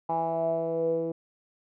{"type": "tone with low-pass filter sweep", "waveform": "10% pulse", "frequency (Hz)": 164.81, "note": "E3", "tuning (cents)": 0, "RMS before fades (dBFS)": -28, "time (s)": [0.09, 1.12], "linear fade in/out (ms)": 5, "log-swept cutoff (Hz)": [870, 420], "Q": 7.2, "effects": []}